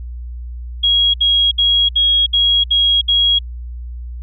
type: tone bursts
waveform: sine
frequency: 3300 Hz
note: G#7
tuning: 12 cents flat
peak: -10 dBFS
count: 7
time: 0.83-3.39 s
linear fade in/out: 10 ms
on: 310 ms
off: 65 ms
effects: added 60 Hz sine -25 dBFS peak until 4.22 s